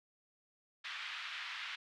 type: band-pass noise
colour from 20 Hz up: white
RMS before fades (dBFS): -44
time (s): 0.84-1.76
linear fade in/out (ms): 10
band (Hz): 1200 to 3400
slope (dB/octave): 24
effects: none